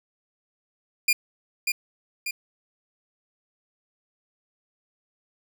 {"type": "tone with echo", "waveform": "sawtooth", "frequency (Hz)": 2412, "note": "D7", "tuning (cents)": 46, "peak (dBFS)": -14, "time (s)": [1.08, 1.13], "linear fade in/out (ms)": 5, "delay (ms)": 590, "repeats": 2, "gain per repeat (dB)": -5, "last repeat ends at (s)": 2.31, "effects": []}